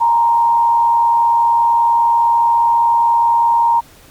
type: tone with frequency modulation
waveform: sine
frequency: 932.3 Hz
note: A#5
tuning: in tune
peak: -9 dBFS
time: 0-3.81 s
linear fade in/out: 20 ms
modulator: 89.5 Hz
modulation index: 0.4
effects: pink hiss -44 dBFS RMS until 4.1 s + MP3 96 kbps